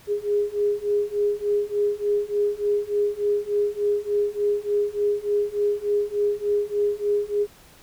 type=beating tone pair; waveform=sine; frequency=410 / 413.4 Hz; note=G#4 / G#4; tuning=-22 / -8 cents; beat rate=3.4 Hz; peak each=-24 / -23 dBFS; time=0.07-7.47 s; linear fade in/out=50 ms; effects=pink hiss -51 dBFS RMS until 7.82 s